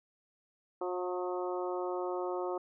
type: harmonic tone with a mistuned harmonic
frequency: 180 Hz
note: F#3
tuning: 47 cents flat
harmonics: 2 / 3 / 4 / 5 / 6 / 7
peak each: -35 / -39 / -41 / -43 / -45 / -46 dBFS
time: 0.81-2.58 s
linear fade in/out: 5 ms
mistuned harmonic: 6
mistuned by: +16 cents
effects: none